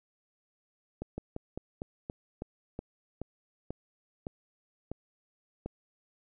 slowing click train, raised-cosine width 2 ms, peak -23 dBFS, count 13, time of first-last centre 1.02-5.66 s, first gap 160 ms, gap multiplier 1.15, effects none

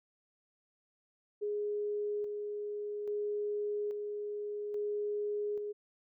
sine tone with tremolo, 415.3 Hz, G#4, in tune, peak -32 dBFS, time 1.41-5.73 s, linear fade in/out 20 ms, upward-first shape square, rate 0.6 Hz, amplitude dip 35%, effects none

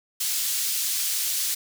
pink high-pass noise, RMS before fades -26 dBFS, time 0.2-1.55 s, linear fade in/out 10 ms, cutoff 4700 Hz, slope 12 dB/octave, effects none

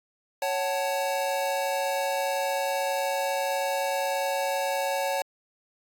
square chord, F# minor, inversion second, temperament equal with one note detuned, 554.4 / 750.3 / 880 Hz, C#5 / F#5 / A5, 0 / +24 / 0 cents, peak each -29 / -32 / -32 dBFS, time 0.42-5.22 s, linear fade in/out 2 ms, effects AAC 64 kbps

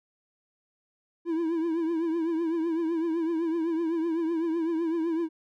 triangle tone with vibrato, 329.6 Hz, E4, in tune, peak -23 dBFS, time 1.25-5.29 s, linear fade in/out 50 ms, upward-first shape triangle, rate 7.9 Hz, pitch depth 90 cents each way, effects none

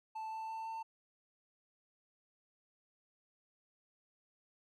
triangle tone with pitch steps, 880 / 885.6 / 891.3 / 896.9 Hz, A5 / A5 / A5 / A5, 0 / +11 / +22 / +33 cents, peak -38 dBFS, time 0.15-0.83 s, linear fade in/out 10 ms, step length 170 ms, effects none

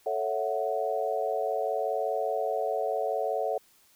sine chord, F# minor seventh, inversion first, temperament equal, 440 / 554.4 / 659.3 / 740 Hz, A4 / C#5 / E5 / F#5, 0 / 0 / 0 / 0 cents, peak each -32 dBFS, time 0.06-3.58 s, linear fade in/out 5 ms, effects white hiss -62 dBFS RMS until 3.95 s

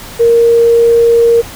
sine tone, 466.2 Hz, A#4, in tune, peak -4 dBFS, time 0.19-1.42 s, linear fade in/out 20 ms, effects pink hiss -29 dBFS RMS until 1.55 s

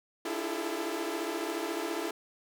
sawtooth tone cluster, 292.1 / 327.6 / 342 / 405.1 / 441.2 Hz, D4 / E4 / F4 / G#4 / A4, -9 / -11 / -36 / -43 / +5 cents, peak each -38 / -33 / -34 / -36 / -35 dBFS, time 0.25-2.11 s, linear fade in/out 5 ms, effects none

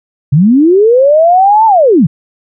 sine linear two-way sweep, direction up then down, 128.6 to 906 to 128.6 Hz, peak -3 dBFS, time 0.32-2.07 s, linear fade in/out 10 ms, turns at 1.66 s, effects none

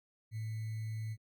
sine tone with sample-and-hold, 110 Hz, A2, in tune, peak -36 dBFS, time 0.31-1.17 s, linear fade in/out 50 ms, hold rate 2100 Hz, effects Opus 48 kbps

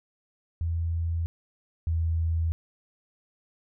sine tone pair in turn, 83.4 / 82.11 Hz, E2 / E2, +21 / -6 cents, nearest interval unison, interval 27 cents, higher first, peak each -25 / -23 dBFS, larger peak second, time 0.61-1.26 / 1.87-2.52 s, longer neither, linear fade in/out 0 ms, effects none

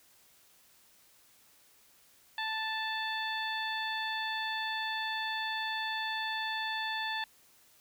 harmonic tone, 880 Hz, A5, in tune, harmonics 1 / 2 / 3 / 4 / 5, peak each -37 / -36 / -43 / -39 / -46 dBFS, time 2.38-7.24 s, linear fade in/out 2 ms, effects white hiss -63 dBFS RMS until 7.8 s

